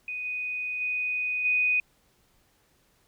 sine tone with level steps, 2489 Hz, D#7, in tune, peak -31 / -29 / -26 / -21 dBFS, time 0.08-1.8 s, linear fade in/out 2 ms, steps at 0.24 / 0.8 / 1.44 s, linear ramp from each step 20 ms, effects pink hiss -66 dBFS RMS until 3.07 s

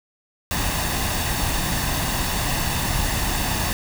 pink noise with comb filter, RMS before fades -23 dBFS, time 0.51-3.73 s, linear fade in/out 0 ms, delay 1.1 ms, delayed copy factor +0.5, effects none

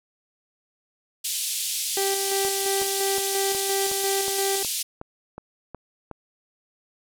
white band-pass noise, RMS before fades -28 dBFS, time 1.24-4.83 s, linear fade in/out 10 ms, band 2900 to 12000 Hz, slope 24 dB/octave
30% pulse tone with tremolo, 392 Hz, G4, in tune, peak -21 dBFS, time 1.97-4.63 s, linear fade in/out 2 ms, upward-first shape square, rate 2.9 Hz, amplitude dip 40%
click train, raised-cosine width 1 ms, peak -22 dBFS, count 11, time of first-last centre 2.45-6.113 s, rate 2.73 Hz
effects none

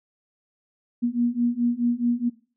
sine beating tone pair, 237 / 241.7 Hz, A#3 / B3, +29 / -37 cents, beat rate 4.7 Hz, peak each -24 / -23 dBFS, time 1.02-2.3 s, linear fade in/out 20 ms, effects noise-tail reverb RT60 0.4 s tail -19 dB re dry

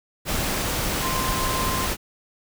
sine tone in noise, 1043 Hz, C6, 6 cents flat, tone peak -27 dBFS, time 1-1.89 s, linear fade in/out 50 ms, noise pink, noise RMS -25 dBFS, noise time 0.25-1.97 s, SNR -5 dB, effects none

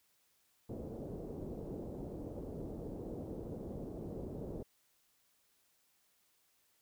white low-pass noise, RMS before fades -44 dBFS, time 0.69-4.63 s, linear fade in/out 5 ms, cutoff 480 Hz, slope 24 dB/octave, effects white hiss -74 dBFS RMS until 6.81 s

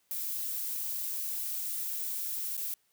violet noise with dropouts, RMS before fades -35 dBFS, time 0.11-2.74 s, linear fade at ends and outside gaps 1 ms, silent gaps 2.568-2.576 s, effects white hiss -72 dBFS RMS until 2.92 s

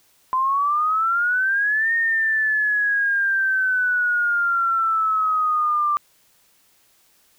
sine exponential two-way sweep, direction up then down, 1024 to 1846 to 1178 Hz, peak -17 dBFS, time 0.33-5.97 s, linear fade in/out 0 ms, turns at 1.94 s, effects white hiss -59 dBFS RMS until 7.38 s

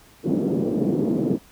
white band-pass noise, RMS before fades -22 dBFS, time 0.23-1.39 s, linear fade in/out 50 ms, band 160 to 370 Hz, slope 24 dB/octave, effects pink hiss -52 dBFS RMS until 1.51 s

